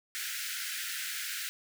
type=high-pass noise; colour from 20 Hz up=pink; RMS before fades=-37 dBFS; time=0.15-1.49 s; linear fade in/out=0 ms; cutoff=1400 Hz; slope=96 dB/octave; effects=none